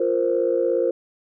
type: chord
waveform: sine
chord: F suspended fourth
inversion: none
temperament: equal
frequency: 349.2 / 466.2 / 523.3 Hz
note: F4 / Bb4 / C5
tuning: 0 / 0 / 0 cents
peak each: -23 / -22 / -21 dBFS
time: 0-0.91 s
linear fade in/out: 5 ms
effects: tanh soft clip ceiling -9 dBFS